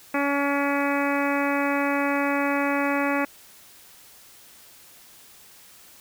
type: harmonic tone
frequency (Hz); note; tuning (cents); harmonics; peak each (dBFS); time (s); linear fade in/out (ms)
282.5; C#4; +33; 1 / 2 / 3 / 4 / 5 / 6 / 7 / 8 / 9; -25 / -28 / -30 / -31 / -32 / -33 / -33 / -34 / -35; 0.14-3.25; 5
effects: white hiss -50 dBFS RMS until 6 s